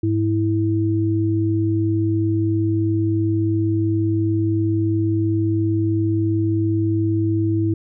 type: tone pair together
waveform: sine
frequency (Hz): 103.89 / 326.8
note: G#2 / E4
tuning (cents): +1 / -15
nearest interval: octave + minor sixth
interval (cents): 1984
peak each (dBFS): -19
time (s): 0.03-7.74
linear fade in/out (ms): 5
effects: none